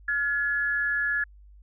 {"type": "tone pair together", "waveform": "sine", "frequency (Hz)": [1417.1, 1700], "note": ["F6", "G#6"], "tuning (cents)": [25, 40], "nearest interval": "minor third", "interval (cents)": 315, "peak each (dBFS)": [-31, -24], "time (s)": [0.08, 1.24], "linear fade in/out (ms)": 5, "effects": ["added 50 Hz sine -48 dBFS peak until 1.62 s"]}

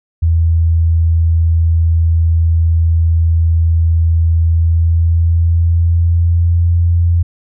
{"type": "tone with pitch glide", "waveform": "sine", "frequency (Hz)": [82.4, 85.45], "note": ["E2", "F2"], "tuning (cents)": [0, -37], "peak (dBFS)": -8, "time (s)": [0.22, 7.23], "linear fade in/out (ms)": 10, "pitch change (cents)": 63, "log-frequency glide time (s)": [4.44, 6.67], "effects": []}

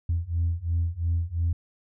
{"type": "beating tone pair", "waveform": "sine", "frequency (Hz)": [83, 85.9], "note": ["E2", "F2"], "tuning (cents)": [12, -28], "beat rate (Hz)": 2.9, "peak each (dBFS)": [-26, -25], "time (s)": [0.09, 1.53], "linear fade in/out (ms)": 5, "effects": ["tanh soft clip ceiling -18 dBFS"]}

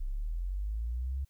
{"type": "linear sweep", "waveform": "sine", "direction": "up", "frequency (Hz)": [30.87, 69.3], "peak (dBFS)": -31, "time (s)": [0, 1.25], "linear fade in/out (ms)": 10, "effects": ["white hiss -74 dBFS RMS until 1.29 s"]}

